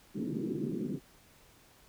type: band-pass noise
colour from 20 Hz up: white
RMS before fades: -35 dBFS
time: 0.14-1 s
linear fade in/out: 50 ms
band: 140 to 370 Hz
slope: 48 dB/octave
effects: pink hiss -61 dBFS RMS until 1.88 s